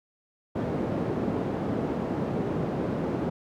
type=band-pass noise; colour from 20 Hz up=white; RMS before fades=-29 dBFS; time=0.55-3.3 s; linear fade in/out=10 ms; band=120 to 360 Hz; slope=12 dB/octave; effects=none